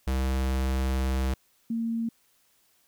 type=tone pair in turn; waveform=square / sine; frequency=65.6 / 229 Hz; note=C2 / A#3; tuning=+5 / -31 cents; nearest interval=octave + minor seventh; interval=2164 cents; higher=second; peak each=-25 / -26 dBFS; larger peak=first; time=0.07-1.34 / 1.7-2.09 s; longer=first; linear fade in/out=5 ms; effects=white hiss -66 dBFS RMS until 2.87 s